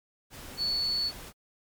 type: tone in noise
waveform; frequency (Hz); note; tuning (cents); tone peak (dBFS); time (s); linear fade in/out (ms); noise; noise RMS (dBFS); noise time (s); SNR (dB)
sine; 4435; C#8; 0; -26; 0.57-1.12; 50; pink; -44; 0.3-1.33; +15
effects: MP3 96 kbps